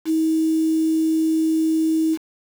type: tone with quantisation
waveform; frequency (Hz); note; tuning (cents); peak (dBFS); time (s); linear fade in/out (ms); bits
sine; 319.1; D#4; +44; -16; 0.05-2.18; 50; 6
effects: none